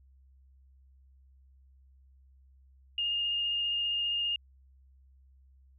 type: tone with vibrato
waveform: sine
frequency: 2831 Hz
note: F7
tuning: 23 cents sharp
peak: -28 dBFS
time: 2.98-4.36 s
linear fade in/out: 2 ms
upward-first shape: sine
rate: 15 Hz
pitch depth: 10 cents each way
effects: added 66 Hz sine -57 dBFS peak until 5.78 s